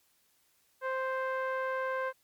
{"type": "tone with low-pass filter", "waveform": "sawtooth", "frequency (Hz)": 523.3, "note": "C5", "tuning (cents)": 0, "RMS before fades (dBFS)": -33, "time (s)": [0.81, 2.13], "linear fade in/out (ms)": 50, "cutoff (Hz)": 1500, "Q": 2.2, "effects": ["white hiss -70 dBFS RMS until 2.23 s", "MP3 96 kbps"]}